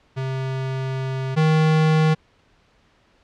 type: tone pair in turn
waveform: square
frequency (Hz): 132.3 / 156.86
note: C3 / D#3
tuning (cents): +20 / +14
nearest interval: minor third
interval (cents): 294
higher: second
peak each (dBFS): -24 / -15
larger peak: second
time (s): 0.16-1.36 / 1.36-2.15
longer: first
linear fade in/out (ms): 20
effects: pink hiss -59 dBFS RMS until 3.23 s + low-pass 4000 Hz 12 dB/octave